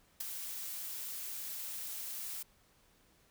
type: noise with ADSR envelope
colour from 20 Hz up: blue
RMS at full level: -34 dBFS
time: 0.2-2.43 s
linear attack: 9 ms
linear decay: 5 ms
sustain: -8 dB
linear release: 8 ms
effects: pink hiss -68 dBFS RMS until 3.3 s